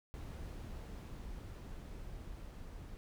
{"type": "noise with level ramp", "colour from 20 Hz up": "brown", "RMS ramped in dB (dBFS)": [-45, -49], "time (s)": [0.14, 2.97], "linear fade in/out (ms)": 0, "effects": []}